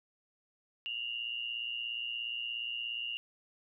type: tone pair together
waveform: sine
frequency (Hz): 2773 / 2890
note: F7 / F#7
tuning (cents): -13 / -41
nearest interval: minor second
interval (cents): 72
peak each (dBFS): -38 / -38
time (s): 0.86-3.17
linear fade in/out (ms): 0
effects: none